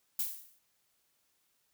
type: noise with exponential decay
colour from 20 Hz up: violet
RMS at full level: -30 dBFS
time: 0.19-0.59 s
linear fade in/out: 5 ms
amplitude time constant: 85 ms
effects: white hiss -75 dBFS RMS until 1.73 s